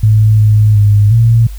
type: tone with pitch steps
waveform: sine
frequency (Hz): 107.7 / 106.4 / 103.3 / 114.8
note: A2 / G#2 / G#2 / A#2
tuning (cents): -37 / +42 / -9 / -26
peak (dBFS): -4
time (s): 0.03-1.47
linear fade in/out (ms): 5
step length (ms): 360
effects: added 50 Hz sine -22 dBFS peak until 1.58 s + white hiss -41 dBFS RMS until 1.58 s